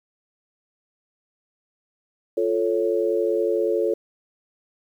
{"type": "chord", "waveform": "sine", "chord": "F augmented", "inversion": "none", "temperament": "equal", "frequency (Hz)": [349.2, 440, 554.4], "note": ["F4", "A4", "C#5"], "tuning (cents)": [0, 0, 0], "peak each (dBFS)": [-24, -22, -25], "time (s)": [2.37, 3.94], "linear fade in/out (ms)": 5, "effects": ["9-bit"]}